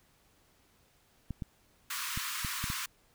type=clicks; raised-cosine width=5 ms; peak=-24 dBFS; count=6; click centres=1.307 / 1.422 / 2.175 / 2.448 / 2.641 / 2.701 s
type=high-pass noise; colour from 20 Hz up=pink; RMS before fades=-37 dBFS; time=1.9-2.86 s; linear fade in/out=5 ms; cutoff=1000 Hz; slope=96 dB/octave
effects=pink hiss -67 dBFS RMS until 3.14 s